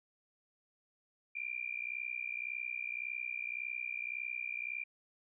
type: tone with amplitude modulation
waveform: sine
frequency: 2383 Hz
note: D7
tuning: 25 cents sharp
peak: -33 dBFS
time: 1.35-4.84 s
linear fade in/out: 10 ms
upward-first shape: sine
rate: 61.8 Hz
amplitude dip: 95%
effects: none